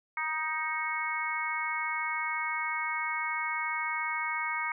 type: harmonic tone with a mistuned harmonic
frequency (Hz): 314.3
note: D#4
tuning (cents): +18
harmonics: 3 / 4 / 5 / 6 / 7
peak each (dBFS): -36 / -36 / -40 / -39 / -33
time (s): 0.17-4.72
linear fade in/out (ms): 2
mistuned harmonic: 4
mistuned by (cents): -23
effects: none